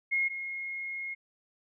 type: tone pair in turn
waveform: sine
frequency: 2153 / 2153 Hz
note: C7 / C7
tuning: +49 / +49 cents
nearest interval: unison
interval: 0 cents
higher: neither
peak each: -25 / -34 dBFS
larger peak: first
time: 0.11-0.29 / 0.29-1.15 s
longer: second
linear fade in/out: 20 ms
effects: none